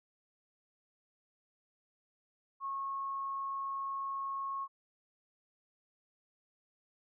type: tone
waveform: sine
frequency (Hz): 1093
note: C#6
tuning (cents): -25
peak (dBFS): -35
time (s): 2.6-4.68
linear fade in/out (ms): 50
effects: none